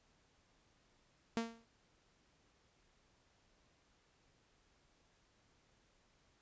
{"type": "tone with exponential decay", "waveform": "sawtooth", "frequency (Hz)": 229.4, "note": "A#3", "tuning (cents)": -28, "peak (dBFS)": -28, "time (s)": [1.37, 1.65], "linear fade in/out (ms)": 0, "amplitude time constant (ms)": 60, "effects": ["pink hiss -73 dBFS RMS until 6.41 s", "resampled to 16000 Hz"]}